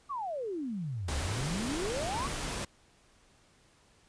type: exponential two-way sweep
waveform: sine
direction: down then up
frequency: 1197 to 68.5 to 1197 Hz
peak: -33 dBFS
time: 0.09-2.28 s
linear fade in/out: 20 ms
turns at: 1.16 s
type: noise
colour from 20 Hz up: pink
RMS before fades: -36 dBFS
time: 1.08-2.65 s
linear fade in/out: 5 ms
effects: pink hiss -64 dBFS RMS until 4.08 s + resampled to 22050 Hz